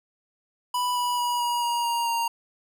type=tone with pitch steps; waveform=square; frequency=987.8 / 978.1 / 968.6 / 959.1 / 949.8 / 940.5 / 931.3 Hz; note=B5 / B5 / B5 / A#5 / A#5 / A#5 / A#5; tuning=0 / -17 / -34 / +49 / +32 / +15 / -2 cents; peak=-24 dBFS; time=0.74-2.28 s; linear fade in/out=5 ms; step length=220 ms; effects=none